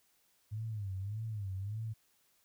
sine tone with vibrato, 103 Hz, G#2, 14 cents flat, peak -36 dBFS, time 0.51-1.94 s, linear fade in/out 20 ms, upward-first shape sine, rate 1.7 Hz, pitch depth 150 cents each way, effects white hiss -72 dBFS RMS until 2.44 s

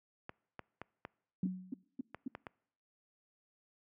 clicks, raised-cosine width 0.5 ms, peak -28 dBFS, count 7, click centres 0.294 / 0.593 / 0.816 / 1.051 / 2.146 / 2.351 / 2.468 s
sine tone with exponential decay, 185 Hz, F#3, in tune, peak -29 dBFS, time 1.43-1.83 s, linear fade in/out 2 ms, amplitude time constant 86 ms
sine tone bursts, 260 Hz, C4, 11 cents flat, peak -35 dBFS, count 4, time 1.45-2.28 s, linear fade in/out 5 ms, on 20 ms, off 250 ms
effects noise-tail reverb RT60 0.7 s tail -25 dB re dry + high-pass 80 Hz 12 dB/octave

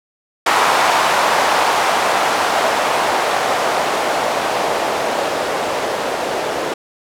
violet noise with low-pass filter sweep, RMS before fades -17 dBFS, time 0.46-6.74 s, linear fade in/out 5 ms, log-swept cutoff 910 to 530 Hz, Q 1.6, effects none

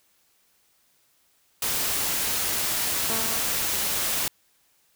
white noise, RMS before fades -26 dBFS, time 1.62-4.28 s, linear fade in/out 2 ms
10% pulse tone with exponential decay, 224.2 Hz, A3, 33 cents sharp, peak -20 dBFS, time 3.1-4.02 s, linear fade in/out 0 ms, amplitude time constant 200 ms
effects white hiss -65 dBFS RMS until 4.95 s

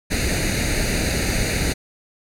pink noise with comb filter, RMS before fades -21 dBFS, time 0.1-1.74 s, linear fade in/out 20 ms, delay 0.46 ms, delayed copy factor +0.8, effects low-pass 11000 Hz 12 dB/octave

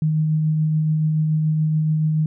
sine tone with tremolo, 155.56 Hz, D#3, in tune, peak -15 dBFS, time 0.02-2.26 s, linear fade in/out 2 ms, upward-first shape triangle, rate 7 Hz, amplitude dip 25%, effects none

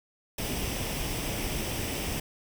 pink noise with comb filter, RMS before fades -32 dBFS, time 0.38-2.2 s, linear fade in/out 5 ms, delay 0.36 ms, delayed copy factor +0.5, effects none

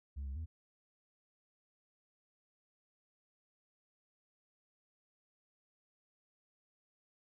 sine tone with pitch steps, 69.7 / 67.5 / 80.5 Hz, C#2 / C#2 / E2, +10 / -45 / -41 cents, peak -36 dBFS, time 0.16-0.46 s, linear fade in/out 20 ms, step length 100 ms, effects tanh soft clip ceiling -38 dBFS

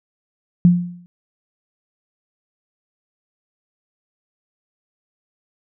sine tone with exponential decay, 175.8 Hz, F3, 12 cents sharp, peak -5 dBFS, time 0.65-1.06 s, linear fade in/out 0 ms, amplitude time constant 88 ms, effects none

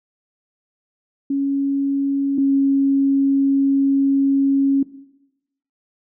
sine tone pair in turn, 277.2 / 274.8 Hz, C#4 / C#4, 0 / -15 cents, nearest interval unison, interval 15 cents, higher first, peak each -17 / -13 dBFS, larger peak second, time 1.3-2.38 / 2.38-4.83 s, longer second, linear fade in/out 5 ms, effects noise-tail reverb RT60 0.9 s tail -17 dB re dry

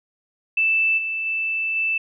sine tone with level steps, 2644 Hz, E7, 5 cents sharp, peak -16 / -23 / -21 / -19 dBFS, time 0.57-1.98 s, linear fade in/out 5 ms, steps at 0.97 / 1.25 / 1.75 s, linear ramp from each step 20 ms, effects none

